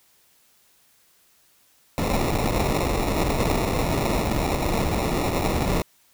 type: noise with sample-and-hold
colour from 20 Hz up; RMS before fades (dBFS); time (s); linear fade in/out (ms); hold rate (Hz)
pink; -23; 1.98-5.82; 0; 1575
effects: white hiss -60 dBFS RMS until 6.13 s